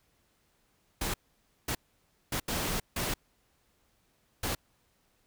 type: noise bursts at uneven times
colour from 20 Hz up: pink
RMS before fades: -32 dBFS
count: 6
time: 1.01-1.14 / 1.68-1.75 / 2.32-2.4 / 2.48-2.8 / 2.96-3.14 / 4.43-4.55 s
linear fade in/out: 5 ms
effects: pink hiss -71 dBFS RMS until 5.26 s